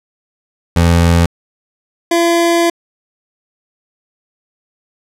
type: tone pair in turn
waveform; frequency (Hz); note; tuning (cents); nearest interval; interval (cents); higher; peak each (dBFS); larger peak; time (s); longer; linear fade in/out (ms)
25% pulse; 84.9 / 339.6; F2 / F4; -48 / -48; 2 octaves; 2400; second; -4 / -6; first; 0.76-1.26 / 2.11-2.7; second; 5
effects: low-pass 12000 Hz 12 dB/octave